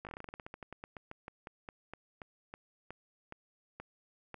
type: slowing click train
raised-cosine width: 0.5 ms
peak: -29 dBFS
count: 28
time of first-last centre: 0.05-4.343 s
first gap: 18 ms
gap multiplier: 1.14
effects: none